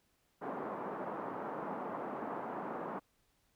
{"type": "band-pass noise", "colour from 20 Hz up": "white", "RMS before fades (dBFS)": -41, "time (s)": [0.41, 3], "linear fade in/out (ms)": 20, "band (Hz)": [170, 1100], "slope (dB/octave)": 24, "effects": ["pink hiss -75 dBFS RMS until 3.55 s"]}